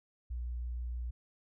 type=tone with vibrato; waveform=sine; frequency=60.2 Hz; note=B1; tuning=44 cents flat; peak=-35 dBFS; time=0.3-1.11 s; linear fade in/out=10 ms; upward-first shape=sine; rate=6.3 Hz; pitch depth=9 cents each way; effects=none